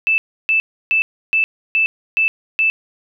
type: tone bursts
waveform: sine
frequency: 2637 Hz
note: E7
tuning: in tune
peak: -12 dBFS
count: 7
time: 0.07-2.7 s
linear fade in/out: 0 ms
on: 110 ms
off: 310 ms
effects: none